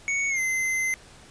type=tone with pitch glide; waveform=square; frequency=2225 to 2064 Hz; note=C#7 to C7; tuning=+6 to -24 cents; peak=-24 dBFS; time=0.08-0.94 s; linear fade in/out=0 ms; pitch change=-130 cents; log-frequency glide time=0.29-0.4 s; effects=pink hiss -50 dBFS RMS until 1.3 s + resampled to 22050 Hz